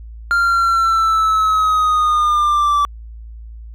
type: linear sweep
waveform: triangle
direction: down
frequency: 1396.9 to 1157 Hz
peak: -10 dBFS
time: 0.31-2.85 s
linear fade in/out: 0 ms
effects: added 56 Hz sine -31 dBFS peak until 3.74 s